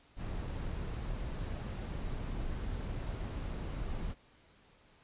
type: noise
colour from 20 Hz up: brown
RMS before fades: -38 dBFS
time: 0.16-4.15 s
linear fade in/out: 50 ms
effects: pink hiss -64 dBFS RMS until 5.03 s + resampled to 8000 Hz